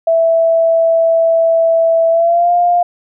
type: tone with pitch glide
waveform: sine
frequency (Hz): 659.3 to 702.6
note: E5 to F5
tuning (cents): 0 to +10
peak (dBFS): -8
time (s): 0.07-2.83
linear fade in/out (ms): 5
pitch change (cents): +110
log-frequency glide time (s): 2.1-2.52
effects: none